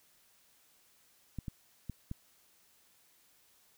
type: clicks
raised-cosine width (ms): 5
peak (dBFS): -26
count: 4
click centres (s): 1.387 / 1.482 / 1.897 / 2.114
effects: white hiss -67 dBFS RMS until 3.77 s